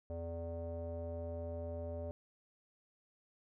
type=tone with low-pass filter; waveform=square; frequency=83.9 Hz; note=E2; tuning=31 cents sharp; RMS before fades=-42 dBFS; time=0.1-2.11 s; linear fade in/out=0 ms; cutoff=590 Hz; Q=6; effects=none